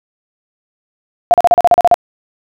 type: tone bursts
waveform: sine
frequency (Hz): 700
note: F5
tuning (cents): +4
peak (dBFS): -3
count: 10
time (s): 1.31-1.942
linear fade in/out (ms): 0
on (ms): 29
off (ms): 38
effects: none